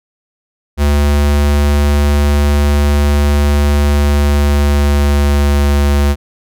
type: tone with pitch glide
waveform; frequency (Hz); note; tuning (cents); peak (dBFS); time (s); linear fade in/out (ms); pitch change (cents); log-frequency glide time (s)
square; 72.5 to 71.5; D2 to D2; -22 to -46; -9; 0.77-6.16; 50; -24; 3.84-5.75
effects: none